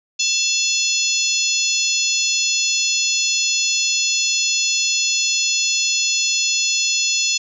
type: harmonic tone with a mistuned harmonic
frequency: 859 Hz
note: A5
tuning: 42 cents flat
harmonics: 3 / 4 / 5 / 6 / 7 / 8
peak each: -23 / -24 / -24 / -24 / -24 / -23 dBFS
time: 0.19-7.38 s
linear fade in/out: 10 ms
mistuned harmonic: 3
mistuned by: +61 cents
effects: none